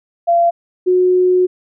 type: tone pair in turn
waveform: sine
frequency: 685 / 364.9 Hz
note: F5 / F#4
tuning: -34 / -24 cents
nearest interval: major seventh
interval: 1090 cents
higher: first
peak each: -9 dBFS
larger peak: neither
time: 0.27-0.51 / 0.86-1.47 s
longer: second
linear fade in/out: 20 ms
effects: none